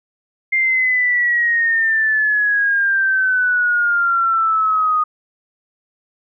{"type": "exponential sweep", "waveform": "sine", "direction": "down", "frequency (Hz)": [2111, 1235], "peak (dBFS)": -13, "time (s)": [0.52, 5.04], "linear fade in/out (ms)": 10, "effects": []}